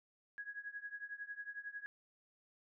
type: tone with tremolo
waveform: sine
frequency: 1661.2 Hz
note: G#6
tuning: in tune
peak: -40 dBFS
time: 0.38-1.86 s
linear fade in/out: 0 ms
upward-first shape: triangle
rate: 11 Hz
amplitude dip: 95%
effects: none